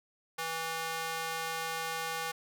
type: tone with high-pass filter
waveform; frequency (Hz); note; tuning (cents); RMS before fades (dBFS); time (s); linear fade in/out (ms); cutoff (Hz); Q
square; 163.3; E3; -16; -36; 0.38-2.32; 10; 890; 0.93
effects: none